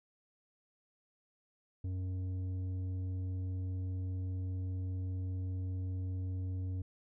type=tone with tanh clipping; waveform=sine; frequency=92.5 Hz; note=F#2; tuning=in tune; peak=-36 dBFS; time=1.84-6.82 s; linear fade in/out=5 ms; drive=8 dB; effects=none